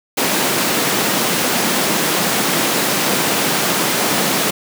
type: high-pass noise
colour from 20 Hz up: pink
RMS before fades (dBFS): -17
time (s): 0.17-4.51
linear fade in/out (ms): 10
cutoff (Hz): 170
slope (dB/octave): 24
effects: none